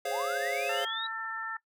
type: chord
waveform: square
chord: Db major seventh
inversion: second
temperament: equal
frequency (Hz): 415.3 / 523.3 / 554.4 / 698.5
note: Ab4 / C5 / Db5 / F5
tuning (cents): 0 / 0 / 0 / 0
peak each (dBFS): -39 / -38 / -37 / -35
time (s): 0.05-0.85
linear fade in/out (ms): 5
type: linear sweep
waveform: sine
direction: up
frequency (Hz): 733 to 3909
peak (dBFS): -34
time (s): 0.11-1.07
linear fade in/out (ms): 5
type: harmonic tone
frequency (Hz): 447.3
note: A4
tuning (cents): +28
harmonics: 2 / 3 / 4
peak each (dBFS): -42 / -37 / -37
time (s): 0.69-1.57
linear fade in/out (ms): 5
effects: noise-tail reverb RT60 0.1 s tail -19 dB re dry